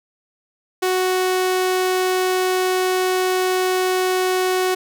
sawtooth tone, 370.1 Hz, F#4, in tune, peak -13 dBFS, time 0.82-4.75 s, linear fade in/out 10 ms, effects none

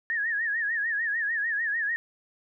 sine tone with vibrato, 1760 Hz, A6, in tune, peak -25 dBFS, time 0.1-1.96 s, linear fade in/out 0 ms, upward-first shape sine, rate 6.7 Hz, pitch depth 120 cents each way, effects none

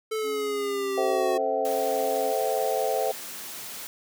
square exponential sweep, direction down, 440 to 367.1 Hz, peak -27 dBFS, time 0.11-1.38 s, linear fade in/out 10 ms
triangle tone with pitch glide, 276.2 to 272.7 Hz, C#4 to C#4, -6 to -28 cents, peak -36 dBFS, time 0.22-2.34 s, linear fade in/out 50 ms, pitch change -22 cents, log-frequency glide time 0.33-0.53 s
sine chord, A minor seventh, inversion none, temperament equal with one note detuned, 440 / 523.3 / 659.3 / 764.3 Hz, A4 / C5 / E5 / G5, 0 / 0 / 0 / -44 cents, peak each -29 / -28 / -29 / -29 dBFS, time 0.97-3.12 s, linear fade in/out 10 ms
white high-pass noise, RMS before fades -38 dBFS, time 1.65-3.87 s, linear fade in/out 0 ms, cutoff 140 Hz, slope 24 dB/octave
effects none

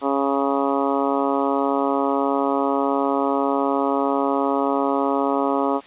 harmonic tone, 138.59 Hz, C#3, in tune, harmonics 2 / 3 / 4 / 5 / 6 / 7 / 8 / 9, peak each -23 / -25 / -26 / -27 / -28 / -28 / -29 / -30 dBFS, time 0.01-5.81 s, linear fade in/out 50 ms, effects white hiss -45 dBFS RMS until 5.86 s + resampled to 8000 Hz

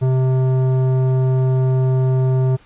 sine tone with tanh clipping, 130 Hz, C3, 11 cents flat, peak -15 dBFS, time 0.01-2.57 s, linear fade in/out 20 ms, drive 13 dB, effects pink hiss -50 dBFS RMS until 2.65 s + resampled to 8000 Hz

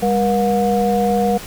sine tone cluster, 201.2 / 478.1 / 720 Hz, G3 / A#4 / F#5, +45 / +44 / -47 cents, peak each -18 dBFS, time 0.02-1.38 s, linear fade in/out 10 ms, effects pink hiss -33 dBFS RMS until 1.46 s

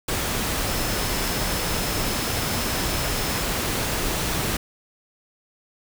sine tone in noise, 5220 Hz, E8, 18 cents flat, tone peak -36 dBFS, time 0.67-3.43 s, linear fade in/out 5 ms, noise pink, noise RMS -25 dBFS, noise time 0.08-4.57 s, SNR -14 dB, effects none

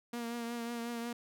sawtooth tone with vibrato, 235.2 Hz, A#3, 16 cents sharp, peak -33 dBFS, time 0.13-1.13 s, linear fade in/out 5 ms, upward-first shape triangle, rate 5.5 Hz, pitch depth 34 cents each way, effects none

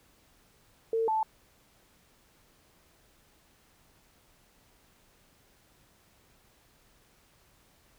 sine tone pair in turn, 451.5 / 876.3 Hz, A4 / A5, +45 / -7 cents, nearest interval major seventh, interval 1148 cents, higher second, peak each -25 dBFS, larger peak neither, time 0.93-1.08 / 1.08-1.23 s, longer neither, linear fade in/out 2 ms, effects pink hiss -64 dBFS RMS until 7.98 s

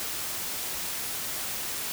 white noise, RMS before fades -33 dBFS, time 0-1.92 s, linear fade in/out 0 ms, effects none

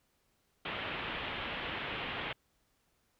white low-pass noise, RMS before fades -39 dBFS, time 0.65-2.33 s, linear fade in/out 5 ms, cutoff 3300 Hz, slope 48 dB/octave, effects pink hiss -75 dBFS RMS until 3.19 s

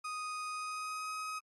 35% pulse tone with pitch glide, 1244.5 to 1263.3 Hz, D#6 to D#6, 0 to +26 cents, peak -36 dBFS, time 0.04-1.39 s, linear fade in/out 10 ms, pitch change +26 cents, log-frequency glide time 0.48-1.14 s, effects AAC 32 kbps

